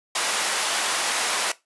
pink high-pass noise, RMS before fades -24 dBFS, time 0.15-1.52 s, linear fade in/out 5 ms, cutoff 770 Hz, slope 12 dB/octave, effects noise-tail reverb RT60 0.2 s tail -18 dB re dry + resampled to 24000 Hz

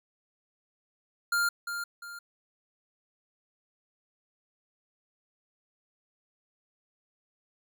square tone with echo, 1400 Hz, F6, 4 cents sharp, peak -25 dBFS, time 1.32-1.49 s, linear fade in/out 5 ms, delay 350 ms, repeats 2, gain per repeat -8 dB, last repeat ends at 2.19 s, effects none

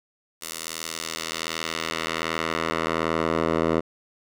10% pulse tone with band-pass filter sweep, 81.3 Hz, E2, 23 cents flat, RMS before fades -27 dBFS, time 0.41-3.81 s, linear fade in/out 20 ms, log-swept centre 9800 to 580 Hz, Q 0.7, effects none

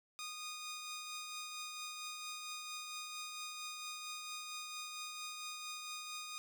10% pulse tone with tremolo, 1233 Hz, D#6, 16 cents flat, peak -34 dBFS, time 0.19-6.38 s, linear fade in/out 0 ms, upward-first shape triangle, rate 4.4 Hz, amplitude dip 35%, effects none

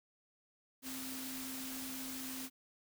sine tone in noise, 261.6 Hz, C4, in tune, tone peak -45 dBFS, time 0.82-2.5 s, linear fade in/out 50 ms, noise white, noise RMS -45 dBFS, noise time 0.82-2.5 s, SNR -3 dB, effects none

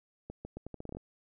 accelerating click train, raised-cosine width 2 ms, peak -28 dBFS, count 11, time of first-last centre 0.3-0.969 s, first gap 150 ms, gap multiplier 0.8, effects none

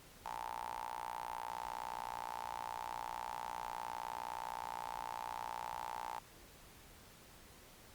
sawtooth tone with high-pass filter, 59.6 Hz, A#1, 39 cents sharp, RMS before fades -44 dBFS, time 0.25-6.19 s, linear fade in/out 0 ms, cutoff 880 Hz, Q 9.9, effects pink hiss -59 dBFS RMS until 7.94 s + Opus 48 kbps

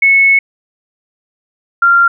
sine tone pair in turn, 2200 / 1385.9 Hz, C#7 / F6, -14 / -14 cents, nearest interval minor sixth, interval 800 cents, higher first, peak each -5 dBFS, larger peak neither, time 0.02-0.39 / 1.82-2.08 s, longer first, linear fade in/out 5 ms, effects none

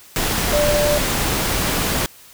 sine tone in noise, 590 Hz, D5, 8 cents sharp, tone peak -16 dBFS, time 0.53-0.98 s, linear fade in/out 0 ms, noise pink, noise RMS -20 dBFS, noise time 0.16-2.06 s, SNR +1 dB, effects white hiss -45 dBFS RMS until 2.33 s

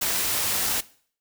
white noise, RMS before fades -25 dBFS, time 0.01-0.81 s, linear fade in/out 10 ms, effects noise-tail reverb RT60 0.5 s tail -19 dB re dry

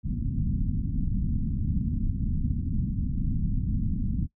pink low-pass noise, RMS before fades -27 dBFS, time 0.03-4.28 s, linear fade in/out 50 ms, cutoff 250 Hz, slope 48 dB/octave, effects noise-tail reverb RT60 0.1 s tail -19 dB re dry

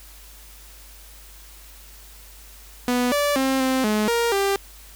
sawtooth tone with pitch steps, 246.7 / 580 / 266 / 261.5 / 212.8 / 468.5 / 395.3 Hz, B3 / D5 / C4 / C4 / G#3 / A#4 / G4, -2 / -22 / +29 / -1 / +42 / +9 / +15 cents, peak -15 dBFS, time 2.88-4.56 s, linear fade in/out 0 ms, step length 240 ms, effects added 50 Hz sine -45 dBFS peak until 4.95 s + white hiss -47 dBFS RMS until 4.95 s

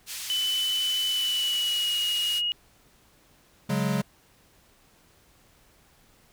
pink band-pass noise, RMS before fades -36 dBFS, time 0.06-2.42 s, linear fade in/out 50 ms, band 3100 to 14000 Hz, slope 12 dB/octave
sine tone with pitch glide, 3004 to 2883 Hz, F#7 to F#7, +26 to -46 cents, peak -24 dBFS, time 0.3-2.52 s, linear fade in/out 0 ms, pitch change -72 cents, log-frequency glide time 1.04-1.97 s
square chord, C# suspended fourth, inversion none, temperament equal with one note detuned, 140.28 / 185 / 207.7 Hz, C#3 / F#3 / G#3, +21 / 0 / 0 cents, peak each -29 dBFS, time 3.69-4.02 s, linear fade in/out 10 ms
effects pink hiss -60 dBFS RMS until 6.32 s

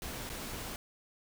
pink noise with dropouts, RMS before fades -41 dBFS, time 0.02-0.76 s, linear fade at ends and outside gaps 1 ms, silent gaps 0.293-0.299 s, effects none

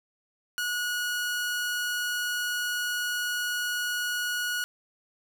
sawtooth tone, 1456 Hz, F#6, 28 cents flat, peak -24 dBFS, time 0.58-4.64 s, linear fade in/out 0 ms, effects none

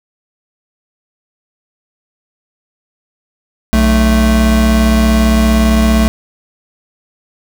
square tone pair together, 61.59 / 220 Hz, B1 / A3, -4 / 0 cents, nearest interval octave + minor seventh, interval 2204 cents, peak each -11 dBFS, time 3.73-6.08 s, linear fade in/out 0 ms, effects none

